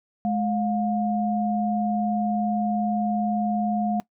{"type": "tone pair together", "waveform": "sine", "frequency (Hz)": [211.4, 711.1], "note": ["G#3", "F5"], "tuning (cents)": [31, 31], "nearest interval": "octave + major sixth", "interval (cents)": 2100, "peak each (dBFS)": [-23, -26], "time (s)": [0.25, 4], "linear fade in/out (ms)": 0, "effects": ["noise-tail reverb RT60 0.1 s tail -20 dB re dry"]}